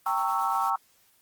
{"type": "noise with tremolo", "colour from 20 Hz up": "white", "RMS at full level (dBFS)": -44, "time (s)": [0.06, 0.7], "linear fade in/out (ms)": 0, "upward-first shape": "triangle", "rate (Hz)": 8.9, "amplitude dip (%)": 45}
{"type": "chord", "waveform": "sine", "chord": "G diminished seventh", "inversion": "none", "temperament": "equal with one note detuned", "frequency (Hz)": [784, 914.2, 1108.7, 1318.5], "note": ["G5", "Bb5", "Db6", "Fb6"], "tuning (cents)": [0, -34, 0, 0], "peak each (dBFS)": -29, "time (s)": [0.06, 0.76], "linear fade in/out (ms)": 5}
{"effects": ["white hiss -63 dBFS RMS until 1.21 s", "Opus 24 kbps"]}